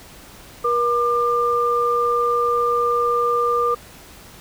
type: tone pair together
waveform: sine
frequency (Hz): 478 / 1196.5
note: A#4 / D6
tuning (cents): +43 / +32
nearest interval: octave + major third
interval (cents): 1589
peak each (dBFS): -20 / -18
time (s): 0.64-3.75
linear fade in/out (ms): 10
effects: pink hiss -43 dBFS RMS until 4.4 s